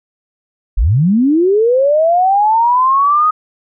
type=linear sweep; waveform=sine; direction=up; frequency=34.88 to 1261 Hz; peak=-8 dBFS; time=0.77-3.31 s; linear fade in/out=10 ms; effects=none